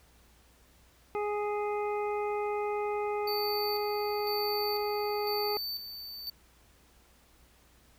harmonic tone, 415.3 Hz, G#4, in tune, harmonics 1 / 2 / 3 / 5 / 6, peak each -31 / -35 / -40 / -45 / -48 dBFS, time 1.15-5.57 s, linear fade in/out 0 ms
square tone with tremolo, 4558 Hz, C#8, 47 cents sharp, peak -34 dBFS, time 3.27-6.3 s, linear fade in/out 5 ms, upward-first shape square, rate 1 Hz, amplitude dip 55%
effects added 60 Hz sine -63 dBFS peak until 7.98 s + pink hiss -63 dBFS RMS until 7.98 s

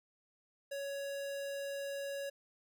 square tone, 558 Hz, C#5, 11 cents sharp, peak -39 dBFS, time 0.71-2.3 s, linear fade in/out 10 ms, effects none

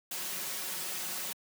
white noise with comb filter, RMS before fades -37 dBFS, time 0.11-1.33 s, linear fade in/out 5 ms, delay 5.4 ms, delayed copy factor +0.8, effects high-pass 150 Hz 12 dB/octave

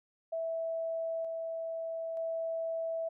sine tone with tremolo, 656 Hz, E5, 9 cents flat, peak -32 dBFS, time 0.32-3.09 s, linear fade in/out 10 ms, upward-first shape square, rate 0.54 Hz, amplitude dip 25%, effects none

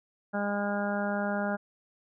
harmonic tone, 203.4 Hz, G#3, 36 cents flat, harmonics 1 / 2 / 3 / 4 / 5 / 6 / 7 / 8, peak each -31 / -40 / -33 / -36 / -44 / -46 / -36 / -41 dBFS, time 0.33-1.57 s, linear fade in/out 20 ms, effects none

